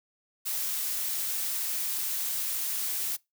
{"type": "noise", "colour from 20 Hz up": "blue", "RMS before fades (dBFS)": -31, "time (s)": [0.45, 3.17], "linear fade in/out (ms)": 20, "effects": ["noise-tail reverb RT60 0.2 s tail -23 dB re dry"]}